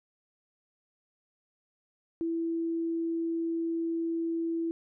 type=tone; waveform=sine; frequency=331.4 Hz; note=E4; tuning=9 cents sharp; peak=-28 dBFS; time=2.21-4.71 s; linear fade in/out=0 ms; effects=none